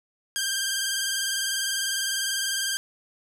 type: tone with vibrato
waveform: 10% pulse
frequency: 1588 Hz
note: G6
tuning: 22 cents sharp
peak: -16 dBFS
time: 0.36-2.77 s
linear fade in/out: 0 ms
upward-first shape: sine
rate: 20 Hz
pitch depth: 47 cents each way
effects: none